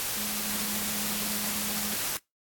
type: tone in noise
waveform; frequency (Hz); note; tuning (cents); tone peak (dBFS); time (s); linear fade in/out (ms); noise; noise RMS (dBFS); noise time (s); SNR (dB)
sine; 208.9; G#3; +10; -38; 0.17-1.94; 0; white; -31; 0-2.17; -10
effects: noise-tail reverb RT60 0.2 s tail -24 dB re dry + AAC 64 kbps